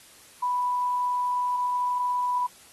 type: tone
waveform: sine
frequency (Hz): 987.8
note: B5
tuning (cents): 0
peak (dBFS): -23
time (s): 0.42-2.47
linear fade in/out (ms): 10
effects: white hiss -52 dBFS RMS until 2.72 s + AAC 32 kbps